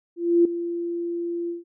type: tone with ADSR envelope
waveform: sine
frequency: 342.9 Hz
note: F4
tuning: 32 cents flat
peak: -12 dBFS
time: 0.16-1.64 s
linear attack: 290 ms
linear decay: 4 ms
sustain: -13 dB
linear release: 150 ms
effects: none